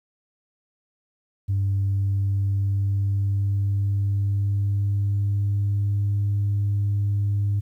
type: tone with pitch glide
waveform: sine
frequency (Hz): 98.3 to 101.41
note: G2 to G#2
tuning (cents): +5 to -41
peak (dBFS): -18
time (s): 1.48-7.61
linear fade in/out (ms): 20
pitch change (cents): +54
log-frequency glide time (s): 1.74-6.19
effects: tanh soft clip ceiling -17 dBFS + 10-bit